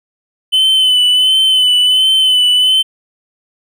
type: tone with vibrato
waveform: triangle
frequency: 3029 Hz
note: F#7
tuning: 40 cents sharp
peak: -6 dBFS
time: 0.52-2.83 s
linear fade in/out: 20 ms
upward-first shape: sine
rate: 1.4 Hz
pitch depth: 33 cents each way
effects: none